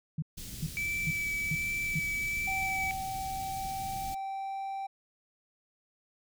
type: tone bursts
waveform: sine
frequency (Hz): 155.56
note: D#3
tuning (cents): 0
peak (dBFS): -29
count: 5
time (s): 0.18-1.995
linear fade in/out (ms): 5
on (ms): 43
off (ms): 400
type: band-stop noise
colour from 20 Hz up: pink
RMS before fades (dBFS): -42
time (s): 0.37-4.15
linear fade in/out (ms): 10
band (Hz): 200 to 3900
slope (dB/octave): 12
type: tone with vibrato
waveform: triangle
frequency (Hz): 2309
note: D7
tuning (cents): -30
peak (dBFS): -29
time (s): 0.77-2.91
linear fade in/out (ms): 0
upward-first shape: sine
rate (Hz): 1.3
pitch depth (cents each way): 14
type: tone with pitch glide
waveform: triangle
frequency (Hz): 768 to 780.5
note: G5 to G5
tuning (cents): -36 to -8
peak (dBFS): -32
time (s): 2.47-4.87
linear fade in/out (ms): 10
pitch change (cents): +28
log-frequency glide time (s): 2.99-4.6
effects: none